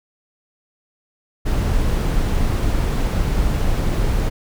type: noise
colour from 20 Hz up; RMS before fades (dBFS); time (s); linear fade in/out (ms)
brown; -18; 1.45-4.3; 20
effects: none